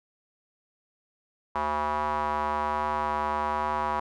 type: tone with band-pass filter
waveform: square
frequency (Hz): 75.1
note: D2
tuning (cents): +39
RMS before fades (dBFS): -28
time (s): 1.55-4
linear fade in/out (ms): 5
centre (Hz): 990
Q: 4.3
effects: none